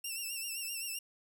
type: tone with vibrato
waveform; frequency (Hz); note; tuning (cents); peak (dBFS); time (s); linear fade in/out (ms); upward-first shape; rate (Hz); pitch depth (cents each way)
10% pulse; 2718; F7; -48; -29; 0.04-0.99; 5; sine; 7.7; 63
effects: none